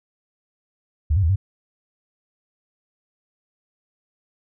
sine tone with pitch steps, 75.4 / 98.5 / 80.2 / 97.3 Hz, D2 / G2 / E2 / G2, +46 / +9 / -47 / -12 cents, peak -15 dBFS, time 1.1-1.36 s, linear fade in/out 10 ms, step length 65 ms, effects none

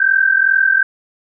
sine tone pair together, 1546 / 1588.5 Hz, G6 / G6, -24 / +23 cents, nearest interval unison, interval 47 cents, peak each -13 dBFS, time 0-0.83 s, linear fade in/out 5 ms, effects none

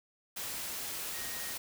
sine tone in noise, 1872 Hz, A#6, 7 cents sharp, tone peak -47 dBFS, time 1.13-1.53 s, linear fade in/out 10 ms, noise white, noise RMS -39 dBFS, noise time 0.36-1.58 s, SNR -11 dB, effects none

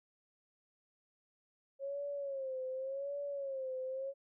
sine tone with vibrato, 543 Hz, C#5, 36 cents flat, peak -37 dBFS, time 1.79-4.14 s, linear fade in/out 50 ms, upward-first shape sine, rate 0.88 Hz, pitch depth 88 cents each way, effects none

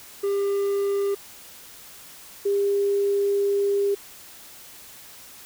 triangle / sine tone pair in turn, 399.2 / 401.3 Hz, G4 / G4, +32 / +41 cents, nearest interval unison, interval 9 cents, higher second, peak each -19 dBFS, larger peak neither, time 0.23-1.15 / 2.45-3.95 s, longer second, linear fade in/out 10 ms, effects white hiss -45 dBFS RMS until 5.45 s

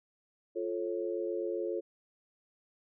sine chord, F augmented, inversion none, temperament just, 349.2 / 436.5 / 545.7 Hz, F4 / A4 / C#5, 0 / -14 / -27 cents, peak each -35 / -36 / -38 dBFS, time 0.55-1.81 s, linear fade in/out 20 ms, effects none

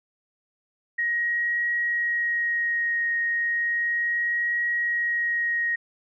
sine tone with vibrato, 1884 Hz, A#6, 18 cents sharp, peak -22 dBFS, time 0.98-5.76 s, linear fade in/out 10 ms, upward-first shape triangle, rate 0.34 Hz, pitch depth 15 cents each way, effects none

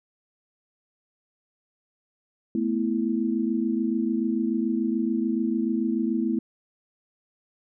sine chord, A suspended second, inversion none, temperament equal, 220 / 246.9 / 329.6 Hz, A3 / B3 / E4, 0 / 0 / 0 cents, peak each -26 / -27 / -27 dBFS, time 2.55-6.39 s, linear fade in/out 2 ms, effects none

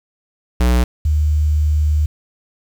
square / sine tone pair in turn, 61.1 / 75.71 Hz, B1 / D#2, -18 / -47 cents, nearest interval major third, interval 371 cents, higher second, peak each -12 dBFS, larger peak neither, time 0.6-0.84 / 1.05-2.06 s, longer second, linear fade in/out 5 ms, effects 7-bit

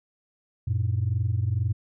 sine tone pair together, 93.64 / 115.8 Hz, F#2 / A#2, +21 / -11 cents, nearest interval major third, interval 368 cents, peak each -24 dBFS, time 0.67-1.73 s, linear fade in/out 10 ms, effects tanh soft clip ceiling -17 dBFS

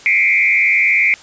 sine tone with frequency modulation, 2240 Hz, C#7, 18 cents sharp, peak -10 dBFS, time 0.06-1.14 s, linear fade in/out 0 ms, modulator 91.6 Hz, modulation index 2.1, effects white hiss -40 dBFS RMS until 1.22 s + resampled to 16000 Hz

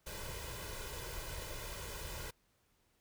pink noise with comb filter, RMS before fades -44 dBFS, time 0.06-2.31 s, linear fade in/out 10 ms, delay 2 ms, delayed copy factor +0.7, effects pink hiss -75 dBFS RMS until 3 s

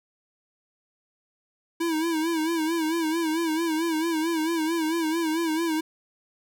square tone with vibrato, 324.4 Hz, E4, 28 cents flat, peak -24 dBFS, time 1.8-5.81 s, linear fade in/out 10 ms, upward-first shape sine, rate 4.5 Hz, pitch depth 80 cents each way, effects none

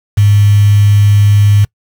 sine tone with quantisation, 102.7 Hz, G#2, 19 cents flat, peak -4 dBFS, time 0.17-1.65 s, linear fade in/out 10 ms, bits 4, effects noise-tail reverb RT60 0.1 s tail -25 dB re dry

